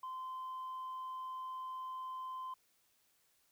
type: tone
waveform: sine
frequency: 1034 Hz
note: C6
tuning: 21 cents flat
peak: -39 dBFS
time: 0.03-2.54 s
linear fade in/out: 5 ms
effects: tanh soft clip ceiling -39 dBFS + white hiss -74 dBFS RMS until 3.51 s